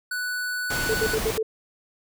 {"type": "tone", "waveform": "square", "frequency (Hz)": 1484, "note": "F#6", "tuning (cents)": 5, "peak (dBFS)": -27, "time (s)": [0.11, 1.15], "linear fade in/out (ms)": 5}
{"type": "noise", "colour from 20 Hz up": "pink", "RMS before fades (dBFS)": -29, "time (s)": [0.7, 1.38], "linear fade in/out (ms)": 5}
{"type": "tone bursts", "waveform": "sine", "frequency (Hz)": 440, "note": "A4", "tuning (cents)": 0, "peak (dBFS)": -21, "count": 5, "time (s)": [0.89, 1.429], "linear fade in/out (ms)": 5, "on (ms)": 55, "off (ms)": 66}
{"effects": []}